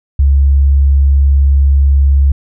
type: tone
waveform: sine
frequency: 69.3 Hz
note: C#2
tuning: in tune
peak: -5 dBFS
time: 0.19-2.32 s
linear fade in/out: 5 ms
effects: none